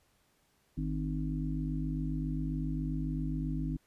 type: harmonic tone with a mistuned harmonic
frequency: 51.7 Hz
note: G#1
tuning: 7 cents flat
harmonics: 1 / 3 / 5 / 6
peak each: -36 / -35 / -37 / -41 dBFS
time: 0.77-3.77 s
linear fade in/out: 10 ms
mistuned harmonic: 6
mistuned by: -24 cents
effects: pink hiss -71 dBFS RMS until 3.86 s + resampled to 32000 Hz